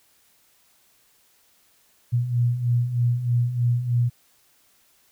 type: beating tone pair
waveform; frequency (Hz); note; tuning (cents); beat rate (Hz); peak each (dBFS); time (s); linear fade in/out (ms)
sine; 118.4 / 121.6; A#2 / B2; +27 / -26; 3.2; -26 / -20; 2.12-4.1; 20
effects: white hiss -61 dBFS RMS until 5.11 s